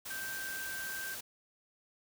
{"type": "tone in noise", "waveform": "sine", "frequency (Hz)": 1565, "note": "G6", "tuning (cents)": -3, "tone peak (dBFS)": -39, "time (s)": [0.1, 1.15], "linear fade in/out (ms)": 10, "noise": "white", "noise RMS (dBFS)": -43, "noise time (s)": [0.05, 1.21], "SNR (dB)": 1, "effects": []}